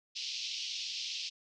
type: band-pass noise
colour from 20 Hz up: white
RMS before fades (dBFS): -39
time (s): 0.15-1.3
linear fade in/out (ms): 20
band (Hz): 2600 to 5600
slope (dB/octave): 48
effects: none